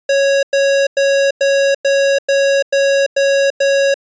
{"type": "tone bursts", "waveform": "square", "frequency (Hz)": 553, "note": "C#5", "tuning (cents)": -4, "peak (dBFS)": -11, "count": 9, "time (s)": [0.09, 3.942], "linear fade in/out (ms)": 5, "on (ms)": 340, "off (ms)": 99, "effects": ["resampled to 16000 Hz"]}